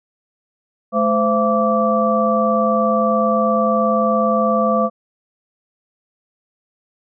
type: tone cluster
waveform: sine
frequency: 215.2 / 517 / 674 / 1163 Hz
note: A3 / C5 / E5 / D6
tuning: -38 / -21 / +38 / -17 cents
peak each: -19 dBFS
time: 0.92-4.9 s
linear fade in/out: 50 ms
effects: none